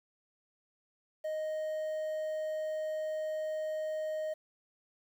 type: tone with quantisation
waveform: triangle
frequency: 622.3 Hz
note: D#5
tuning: in tune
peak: -31 dBFS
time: 1.24-4.34 s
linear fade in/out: 10 ms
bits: 10
effects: none